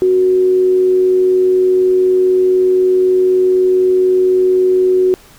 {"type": "tone with amplitude modulation", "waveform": "sine", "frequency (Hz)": 369.9, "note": "F#4", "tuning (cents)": 0, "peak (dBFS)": -7, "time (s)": [0.02, 5.14], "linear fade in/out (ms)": 0, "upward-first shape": "sine", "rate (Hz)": 104, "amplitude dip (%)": 25, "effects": ["pink hiss -43 dBFS RMS until 5.38 s"]}